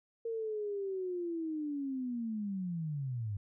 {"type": "linear sweep", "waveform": "sine", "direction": "down", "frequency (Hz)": [461.7, 97.4], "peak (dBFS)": -34, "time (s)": [0.25, 3.37], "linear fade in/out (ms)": 5, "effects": []}